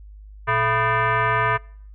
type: tone with frequency modulation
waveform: sine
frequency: 118.2 Hz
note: A#2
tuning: 24 cents sharp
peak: -17 dBFS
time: 0.47-1.58 s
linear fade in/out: 20 ms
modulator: 553 Hz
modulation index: 3.2
effects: noise-tail reverb RT60 0.6 s tail -26 dB re dry + added 51 Hz sine -39 dBFS peak until 1.94 s